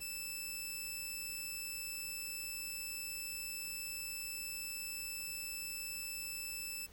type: tone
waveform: 10% pulse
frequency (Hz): 2637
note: E7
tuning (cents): 0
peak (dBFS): -32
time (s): 0-6.87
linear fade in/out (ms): 20
effects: added 60 Hz sine -64 dBFS peak until 6.92 s + pink hiss -61 dBFS RMS until 6.92 s